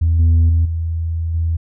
sine tone with level steps, 82.41 Hz, E2, in tune, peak -10 / -6 / -9 / -17 / -14 dBFS, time 0.01-1.57 s, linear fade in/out 10 ms, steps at 0.19 / 0.49 / 0.65 / 1.34 s, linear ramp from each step 5 ms, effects tanh soft clip ceiling -8 dBFS

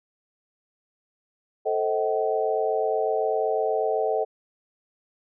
sine chord, A diminished seventh, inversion none, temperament just, 440 / 528 / 633.6 / 760.3 Hz, A4 / C5 / Eb5 / Gb5, 0 / +16 / +31 / +47 cents, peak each -25 / -30 / -27 / -28 dBFS, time 1.65-4.25 s, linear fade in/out 20 ms, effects none

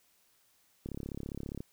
click train, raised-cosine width 3 ms, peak -26 dBFS, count 27, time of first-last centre 0.86-1.605 s, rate 34.9 Hz, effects white hiss -69 dBFS RMS until 1.72 s

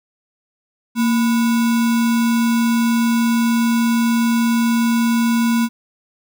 sine tone with sample-and-hold, 231.7 Hz, A#3, 10 cents flat, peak -13 dBFS, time 0.95-5.69 s, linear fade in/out 50 ms, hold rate 1225 Hz, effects none

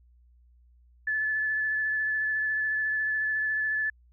sine tone with vibrato, 1733 Hz, A6, 27 cents flat, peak -25 dBFS, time 1.07-3.9 s, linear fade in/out 5 ms, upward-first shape triangle, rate 14 Hz, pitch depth 17 cents each way, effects added 60 Hz sine -56 dBFS peak until 4.12 s

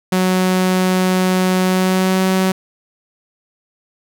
sawtooth tone with pitch glide, 185 to 188.13 Hz, F#3 to F#3, 0 to +29 cents, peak -9 dBFS, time 0.12-2.52 s, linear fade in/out 5 ms, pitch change +29 cents, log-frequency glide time 1.63-2.22 s, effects none

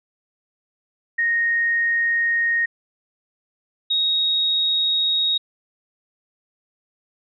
sine tone pair in turn, 1861 / 3766 Hz, A#6 / A#7, -3 / +17 cents, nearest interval octave, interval 1220 cents, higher second, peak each -17 dBFS, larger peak neither, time 1.18-2.66 / 3.9-5.38 s, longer neither, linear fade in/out 10 ms, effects none

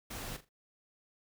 pink noise with echo, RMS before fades -42 dBFS, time 0.1-0.37 s, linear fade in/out 10 ms, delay 41 ms, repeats 3, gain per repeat -12 dB, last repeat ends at 0.493 s, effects none

